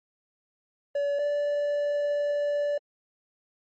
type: tone pair in turn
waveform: triangle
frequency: 571 / 581.3 Hz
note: D5 / D5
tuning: -49 / -18 cents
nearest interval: unison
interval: 31 cents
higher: second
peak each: -22 dBFS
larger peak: neither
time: 0.95-1.19 / 1.19-2.78 s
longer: second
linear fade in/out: 5 ms
effects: MP3 32 kbps